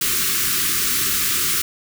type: band-stop noise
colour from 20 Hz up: white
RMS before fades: -20 dBFS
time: 0.01-1.62 s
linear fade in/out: 5 ms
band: 430 to 1100 Hz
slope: 96 dB/octave
effects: none